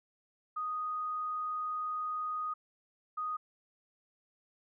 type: tone bursts at uneven times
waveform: sine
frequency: 1243 Hz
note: D#6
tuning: 2 cents flat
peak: -33 dBFS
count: 2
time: 0.56-2.54 / 3.17-3.37 s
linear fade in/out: 10 ms
effects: none